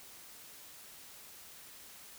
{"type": "silence", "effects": ["white hiss -53 dBFS RMS until 2.18 s"]}